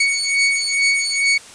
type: beating tone pair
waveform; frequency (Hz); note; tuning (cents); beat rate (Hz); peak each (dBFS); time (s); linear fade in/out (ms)
sawtooth; 2228 / 2230.3; C#7 / C#7; +8 / +10; 2.3; -15; 0-1.38; 5
effects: white hiss -40 dBFS RMS until 1.54 s + resampled to 22050 Hz